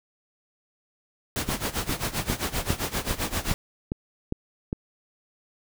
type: noise with tremolo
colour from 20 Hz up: pink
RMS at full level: -26 dBFS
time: 1.36-3.54 s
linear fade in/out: 0 ms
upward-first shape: sine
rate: 7.6 Hz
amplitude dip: 85%
type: click train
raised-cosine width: 3 ms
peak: -14 dBFS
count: 9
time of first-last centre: 1.49-4.729 s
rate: 2.47 Hz
effects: none